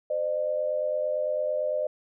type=tone pair together; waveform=sine; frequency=516.1 / 605 Hz; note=C5 / D#5; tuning=-24 / -49 cents; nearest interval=minor third; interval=275 cents; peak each=-30 / -26 dBFS; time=0.1-1.87 s; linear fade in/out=5 ms; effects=none